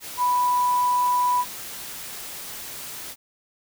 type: tone in noise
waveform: sine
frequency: 987.8 Hz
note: B5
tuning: in tune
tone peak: -18 dBFS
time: 0.17-1.45 s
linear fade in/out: 50 ms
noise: white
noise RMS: -36 dBFS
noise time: 0-3.16 s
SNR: +15 dB
effects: none